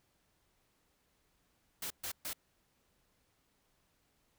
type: noise bursts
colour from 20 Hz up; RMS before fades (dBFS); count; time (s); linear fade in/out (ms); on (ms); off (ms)
white; -40; 3; 1.82-2.332; 5; 84; 130
effects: pink hiss -75 dBFS RMS until 4.38 s